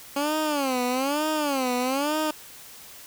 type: tone with vibrato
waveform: 15% pulse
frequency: 277.2 Hz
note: C#4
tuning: in tune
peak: -17 dBFS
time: 0.16-2.31 s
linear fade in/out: 5 ms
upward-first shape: sine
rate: 1.1 Hz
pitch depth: 200 cents each way
effects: white hiss -45 dBFS RMS until 3.06 s